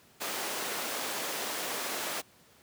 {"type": "high-pass noise", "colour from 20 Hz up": "pink", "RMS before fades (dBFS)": -35, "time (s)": [0.2, 2.22], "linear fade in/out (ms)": 20, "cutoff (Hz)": 400, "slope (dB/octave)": 12, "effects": ["pink hiss -60 dBFS RMS until 2.62 s", "high-pass 100 Hz 12 dB/octave"]}